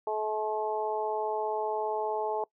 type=harmonic tone; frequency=215.1 Hz; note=A3; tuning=39 cents flat; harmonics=2 / 3 / 4 / 5; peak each=-32 / -35 / -32 / -42 dBFS; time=0.07-2.44 s; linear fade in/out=2 ms; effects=noise-tail reverb RT60 0.1 s tail -23 dB re dry